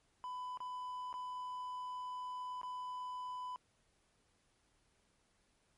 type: tone with dropouts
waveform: triangle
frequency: 1000 Hz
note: B5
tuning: 21 cents sharp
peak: -39 dBFS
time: 0.24-3.56 s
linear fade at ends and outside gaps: 0 ms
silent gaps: 0.573-0.604 / 1.128-1.14 / 2.615-2.632 s
effects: pink hiss -75 dBFS RMS until 5.77 s + MP3 48 kbps